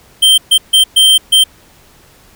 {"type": "tone bursts at uneven times", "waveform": "square", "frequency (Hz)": 3136, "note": "G7", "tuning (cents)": 0, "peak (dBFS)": -5, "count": 5, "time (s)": [[0.22, 0.38], [0.51, 0.58], [0.73, 0.84], [0.96, 1.18], [1.32, 1.44]], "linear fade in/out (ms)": 10, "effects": ["pink hiss -45 dBFS RMS until 2.35 s"]}